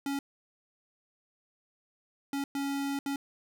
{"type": "tone bursts at uneven times", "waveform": "square", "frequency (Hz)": 278.7, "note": "C#4", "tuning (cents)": 9, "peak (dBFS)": -31, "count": 4, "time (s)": [[0.06, 0.19], [2.33, 2.44], [2.55, 2.99], [3.06, 3.16]], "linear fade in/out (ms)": 2, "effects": []}